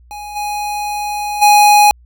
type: tone with level steps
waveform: square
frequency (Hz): 830.6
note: G#5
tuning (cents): 0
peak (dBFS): -27 / -19 / -6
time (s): 0.11-1.91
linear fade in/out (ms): 0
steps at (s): 0.35 / 1.41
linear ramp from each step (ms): 20
effects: added 60 Hz sine -42 dBFS peak until 2.05 s